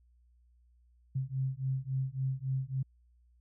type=beating tone pair; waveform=sine; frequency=130.81 / 134.41 Hz; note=C3 / C3; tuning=0 / +47 cents; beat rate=3.6 Hz; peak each=-34 / -34 dBFS; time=1.15-2.83 s; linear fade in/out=10 ms; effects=added 60 Hz sine -62 dBFS peak until 3.4 s